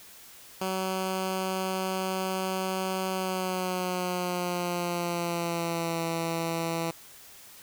10% pulse tone with pitch glide, 188.4 to 165.92 Hz, F#3 to E3, +32 to +12 cents, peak -20 dBFS, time 0.61-6.91 s, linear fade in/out 5 ms, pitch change -220 cents, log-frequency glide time 3.1-6.02 s, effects white hiss -50 dBFS RMS until 7.62 s

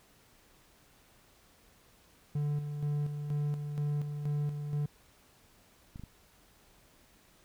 triangle tone with tremolo, 146.83 Hz, D3, in tune, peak -27 dBFS, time 2.35-4.86 s, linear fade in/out 5 ms, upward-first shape square, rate 2.1 Hz, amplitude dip 50%
clicks, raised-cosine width 5 ms, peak -32 dBFS, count 3, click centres 5.959 / 5.996 / 6.037 s
effects pink hiss -63 dBFS RMS until 7.44 s

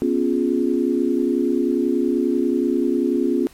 sine chord, C# dominant seventh, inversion third, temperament equal, 246.9 / 277.2 / 349.2 / 415.3 Hz, B3 / C#4 / E#4 / G#4, 0 / 0 / 0 / 0 cents, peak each -22 / -21 / -21 / -26 dBFS, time 0.02-3.47 s, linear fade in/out 0 ms, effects pink hiss -49 dBFS RMS until 3.53 s + MP3 64 kbps

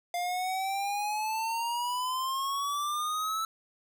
square exponential sweep, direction up, 698.5 to 1320 Hz, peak -30 dBFS, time 0.14-3.45 s, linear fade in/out 2 ms, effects none

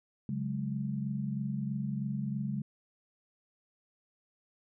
sine chord, C# suspended fourth, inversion none, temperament just, 138.59 / 184.79 / 207.9 Hz, C#3 / F#3 / G#3, 0 / -2 / +2 cents, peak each -35 / -39 / -35 dBFS, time 0.29-2.62 s, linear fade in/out 2 ms, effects none

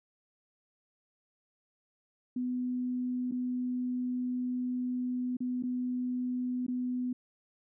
sine tone with dropouts, 249.7 Hz, B3, 19 cents sharp, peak -30 dBFS, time 2.36-7.13 s, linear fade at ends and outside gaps 5 ms, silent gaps 3.313-3.32 / 5.369-5.404 / 5.626-5.635 / 6.666-6.681 s, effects none

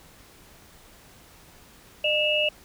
sine tone cluster, 606 / 2656 / 2874 Hz, D#5 / E7 / F7, -46 / +12 / +49 cents, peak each -25 dBFS, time 2.04-2.49 s, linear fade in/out 5 ms, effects pink hiss -52 dBFS RMS until 2.64 s

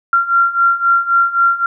sine beating tone pair, 1375 / 1378.8 Hz, F6 / F6, -27 / -23 cents, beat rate 3.8 Hz, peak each -15 / -12 dBFS, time 0.13-1.66 s, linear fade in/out 2 ms, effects none

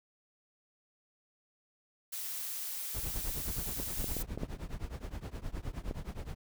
blue noise, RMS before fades -39 dBFS, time 2.12-4.23 s, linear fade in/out 10 ms
brown noise with tremolo, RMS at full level -36 dBFS, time 2.94-6.35 s, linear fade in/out 10 ms, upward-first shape triangle, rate 9.6 Hz, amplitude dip 95%
clicks, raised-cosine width 2 ms, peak -24 dBFS, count 6, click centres 3.8 / 4.043 / 4.167 / 4.376 / 4.434 / 5.911 s
effects none

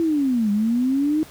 sine linear two-way sweep, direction down then up, 338.3 to 200.8 to 315.8 Hz, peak -17 dBFS, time 0-1.23 s, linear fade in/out 0 ms, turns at 0.51 s, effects pink hiss -45 dBFS RMS until 1.3 s + high-pass 60 Hz 12 dB/octave

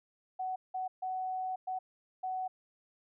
sine tone bursts at uneven times, 747 Hz, F#5, 16 cents sharp, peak -33 dBFS, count 5, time 0.39-0.56 / 0.74-0.88 / 1.02-1.56 / 1.67-1.79 / 2.23-2.48 s, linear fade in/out 10 ms, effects none

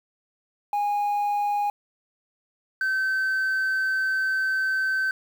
sine tone pair in turn, 822 / 1540.1 Hz, G#5 / G6, -18 / -31 cents, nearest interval major seventh, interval 1087 cents, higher second, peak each -19 / -19 dBFS, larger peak neither, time 0.73-1.7 / 2.81-5.11 s, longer second, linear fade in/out 2 ms, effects tanh soft clip ceiling -21 dBFS + 8-bit

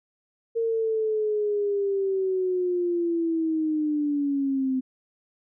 sine linear sweep, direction down, 460.2 to 257.5 Hz, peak -22 dBFS, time 0.55-4.81 s, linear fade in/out 20 ms, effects none

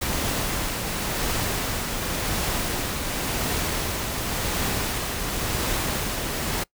pink noise with tremolo, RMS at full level -25 dBFS, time 0.01-6.64 s, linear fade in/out 10 ms, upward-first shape triangle, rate 0.92 Hz, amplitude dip 35%, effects noise-tail reverb RT60 0.1 s tail -23 dB re dry

